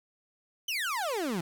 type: exponential sweep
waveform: 30% pulse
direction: down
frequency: 3122 to 158.8 Hz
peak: -27 dBFS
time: 0.68-1.41 s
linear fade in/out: 5 ms
effects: 10-bit